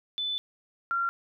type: tone pair in turn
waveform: sine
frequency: 3502 / 1377 Hz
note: A7 / F6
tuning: -9 / -25 cents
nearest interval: octave + major third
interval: 1616 cents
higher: first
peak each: -28 / -25 dBFS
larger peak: second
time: 0.18-0.38 / 0.91-1.09 s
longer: first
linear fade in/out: 0 ms
effects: none